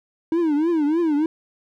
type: tone with vibrato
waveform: triangle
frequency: 315.8 Hz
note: D#4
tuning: 26 cents sharp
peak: -15 dBFS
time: 0.32-1.26 s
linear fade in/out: 2 ms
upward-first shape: triangle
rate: 3.3 Hz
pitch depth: 190 cents each way
effects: none